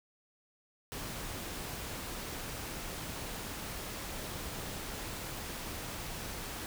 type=noise; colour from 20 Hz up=pink; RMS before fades=-41 dBFS; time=0.92-6.66 s; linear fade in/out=0 ms; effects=none